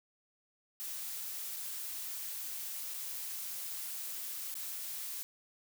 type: noise with dropouts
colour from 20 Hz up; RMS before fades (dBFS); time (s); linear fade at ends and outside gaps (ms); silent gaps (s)
blue; -41; 0.8-5.23; 0; 1.563-1.567 / 2.938-2.942 / 4.541-4.553
effects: none